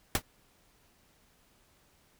pink noise with exponential decay, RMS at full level -21 dBFS, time 0.15-0.22 s, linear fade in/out 1 ms, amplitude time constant 15 ms, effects pink hiss -66 dBFS RMS until 2.19 s

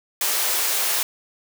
white high-pass noise, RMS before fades -22 dBFS, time 0.21-1.03 s, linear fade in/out 2 ms, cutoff 390 Hz, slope 24 dB/octave, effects none

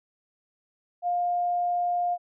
sine tone, 706 Hz, F5, 19 cents sharp, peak -23 dBFS, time 1.02-2.18 s, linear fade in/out 50 ms, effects none

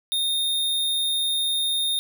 square tone, 3672 Hz, A#7, 27 cents flat, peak -22 dBFS, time 0.12-1.99 s, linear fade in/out 0 ms, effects none

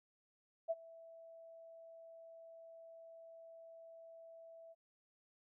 sine tone with ADSR envelope, 659.3 Hz, E5, in tune, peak -32 dBFS, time 0.68-4.75 s, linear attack 27 ms, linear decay 36 ms, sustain -22 dB, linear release 34 ms, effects none

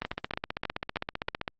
two click trains, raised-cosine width 0.3 ms, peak -14 / -14 dBFS, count 5 / 23, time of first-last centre 0.02-1.286 / 0.05-1.479 s, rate 3.16 / 15.4 Hz, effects low-pass 4000 Hz 12 dB/octave + Opus 24 kbps

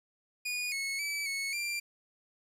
sawtooth tone with pitch steps, 2455 / 2192 / 2303 / 2201 / 2370 Hz, D#7 / C#7 / D7 / C#7 / D7, -24 / -20 / -34 / -13 / +15 cents, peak -29 dBFS, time 0.45-1.8 s, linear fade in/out 10 ms, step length 270 ms, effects low-pass 12000 Hz 12 dB/octave + 10-bit

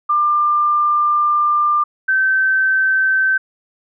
sine tone pair in turn, 1194 / 1543.8 Hz, D6 / G6, +28 / -27 cents, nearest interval major third, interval 445 cents, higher second, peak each -12 dBFS, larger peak neither, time 0.09-1.84 / 2.08-3.38 s, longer first, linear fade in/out 10 ms, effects none

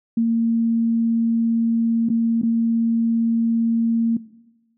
sine tone with dropouts, 229.4 Hz, A#3, 28 cents flat, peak -15 dBFS, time 0.17-4.17 s, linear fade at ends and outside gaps 5 ms, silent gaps 2.089-2.099 / 2.417-2.431 s, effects noise-tail reverb RT60 1.0 s tail -18 dB re dry

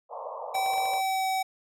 pink band-pass noise, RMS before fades -37 dBFS, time 0.09-1.02 s, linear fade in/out 50 ms, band 480 to 1100 Hz, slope 96 dB/octave
square tone with pitch glide, 769 to 760.6 Hz, G5 to F#5, -33 to +48 cents, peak -26 dBFS, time 0.54-1.43 s, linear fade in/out 10 ms, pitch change -19 cents, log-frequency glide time 0.94-1.27 s
clicks, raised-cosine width 0.3 ms, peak -29 dBFS, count 6, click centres 0.553 / 0.662 / 0.735 / 0.78 / 0.856 / 0.936 s
effects none

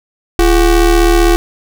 square ring-modulated tone, 190.8 Hz, G3, 47 cents flat, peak -4 dBFS, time 0.39-1.36 s, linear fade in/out 0 ms, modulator 153 Hz, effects none

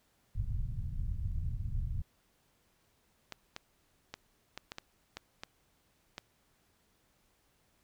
pink low-pass noise, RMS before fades -35 dBFS, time 0.35-2.02 s, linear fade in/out 10 ms, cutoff 120 Hz, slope 24 dB/octave
clicks, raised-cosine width 0.2 ms, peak -23 dBFS, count 9, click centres 3.323 / 3.564 / 4.14 / 4.576 / 4.719 / 4.784 / 5.17 / 5.435 / 6.181 s
effects pink hiss -72 dBFS RMS until 7.83 s

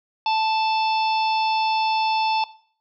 harmonic tone, 880 Hz, A5, in tune, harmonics 1 / 3 / 4 / 5 / 6, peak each -19 / -29 / -31 / -33 / -35 dBFS, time 0.26-2.44 s, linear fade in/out 2 ms, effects noise-tail reverb RT60 0.5 s tail -18 dB re dry

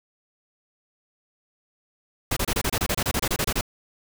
pink noise bursts, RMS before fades -24 dBFS, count 16, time 2.31-3.611 s, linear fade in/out 5 ms, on 56 ms, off 27 ms, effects none

